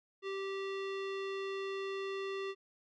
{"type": "tone with low-pass filter", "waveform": "square", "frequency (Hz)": 390, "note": "G4", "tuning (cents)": -9, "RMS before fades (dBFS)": -39, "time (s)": [0.22, 2.55], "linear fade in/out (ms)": 50, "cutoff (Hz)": 3300, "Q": 1.7, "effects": []}